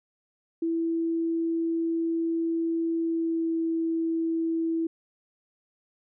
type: tone with pitch glide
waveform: sine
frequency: 330.6 to 328.1 Hz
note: E4 to E4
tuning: +5 to -8 cents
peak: -24 dBFS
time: 0.62-4.87 s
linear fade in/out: 5 ms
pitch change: -13 cents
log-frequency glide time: 2.97-3.55 s
effects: none